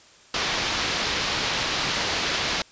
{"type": "low-pass noise", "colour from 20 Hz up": "white", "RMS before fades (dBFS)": -26, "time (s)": [0.34, 2.62], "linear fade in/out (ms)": 2, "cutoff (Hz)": 5000, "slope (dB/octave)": 24, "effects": ["white hiss -52 dBFS RMS until 2.71 s", "resampled to 16000 Hz"]}